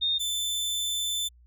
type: tone pair in turn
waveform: sine / sawtooth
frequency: 3669 / 3531 Hz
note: A#7 / A7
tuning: -28 / +5 cents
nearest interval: minor second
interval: 67 cents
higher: first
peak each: -23 / -24 dBFS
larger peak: first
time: 0.01-0.19 / 0.19-1.29 s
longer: second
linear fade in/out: 20 ms
effects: added 60 Hz sine -53 dBFS peak until 1.46 s